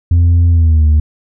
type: tone with pitch glide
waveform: sine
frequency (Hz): 85.6 to 76.26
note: F2 to D#2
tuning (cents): -34 to -34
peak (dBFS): -3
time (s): 0.11-1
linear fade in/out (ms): 5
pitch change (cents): -200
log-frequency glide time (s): 0.49-0.87
effects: tanh soft clip ceiling -5 dBFS

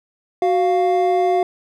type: tone pair together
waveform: triangle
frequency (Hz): 370.8 / 700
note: F#4 / F5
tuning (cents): +4 / +4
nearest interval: major seventh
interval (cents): 1100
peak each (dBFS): -15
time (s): 0.42-1.43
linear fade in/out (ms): 2
effects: none

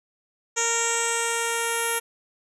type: tone with low-pass filter sweep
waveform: 10% pulse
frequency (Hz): 463.5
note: A#4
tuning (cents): -10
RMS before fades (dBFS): -25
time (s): 0.56-2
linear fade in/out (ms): 20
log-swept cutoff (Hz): 6900 to 11000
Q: 7
effects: none

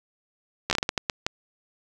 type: slowing click train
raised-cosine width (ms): 0.2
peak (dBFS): -6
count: 10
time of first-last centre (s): 0.7-1.265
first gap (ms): 12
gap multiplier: 1.39
effects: none

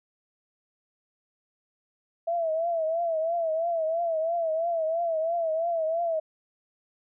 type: tone with vibrato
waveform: sine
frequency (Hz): 659.3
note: E5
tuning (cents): 0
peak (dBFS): -24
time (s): 2.27-6.2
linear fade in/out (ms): 10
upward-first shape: triangle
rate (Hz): 3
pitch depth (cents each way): 94
effects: none

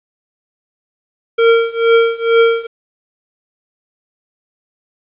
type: tone with tremolo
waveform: square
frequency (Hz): 459.9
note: A#4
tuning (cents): -23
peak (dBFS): -6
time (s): 1.38-2.67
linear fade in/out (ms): 10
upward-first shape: triangle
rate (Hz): 2.2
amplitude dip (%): 95
effects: resampled to 8000 Hz + 8-bit

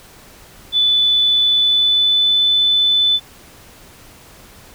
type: tone with pitch glide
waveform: sine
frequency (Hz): 3485 to 3505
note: A7 to A7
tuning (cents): -17 to -7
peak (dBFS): -11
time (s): 0.72-3.2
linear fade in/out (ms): 50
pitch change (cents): +10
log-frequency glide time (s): 1.57-2.41
effects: pink hiss -43 dBFS RMS until 4.74 s

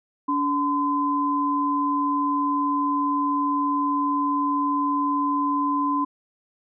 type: tone pair together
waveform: sine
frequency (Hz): 286.8 / 1022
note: D4 / C6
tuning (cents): -41 / -41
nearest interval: octave + minor seventh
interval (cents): 2200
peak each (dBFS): -24 / -22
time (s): 0.28-6.05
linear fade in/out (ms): 10
effects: none

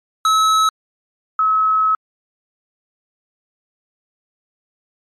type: tone pair in turn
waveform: square / sine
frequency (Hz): 1293 / 1287.4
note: E6 / E6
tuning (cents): -34 / -41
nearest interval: unison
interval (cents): 7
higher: first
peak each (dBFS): -12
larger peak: neither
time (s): 0.25-0.69 / 1.39-1.95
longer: second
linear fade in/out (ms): 2
effects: low-pass 8000 Hz 12 dB/octave + MP3 64 kbps

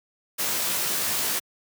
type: noise with comb filter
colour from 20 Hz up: white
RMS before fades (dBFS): -26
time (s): 0.38-1.4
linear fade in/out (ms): 20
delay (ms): 16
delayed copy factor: -0.65
effects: high-pass 100 Hz 12 dB/octave

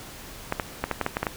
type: clicks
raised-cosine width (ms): 0.5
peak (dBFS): -9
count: 9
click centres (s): 0.524 / 0.598 / 0.84 / 0.913 / 1.013 / 1.064 / 1.169 / 1.23 / 1.268
effects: pink hiss -42 dBFS RMS until 1.36 s

